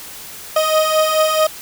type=beating tone pair; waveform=30% pulse; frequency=622 / 626.6 Hz; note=D#5 / D#5; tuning=-1 / +12 cents; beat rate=4.6 Hz; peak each=-16 / -12 dBFS; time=0.56-1.47 s; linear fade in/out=5 ms; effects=white hiss -34 dBFS RMS until 1.61 s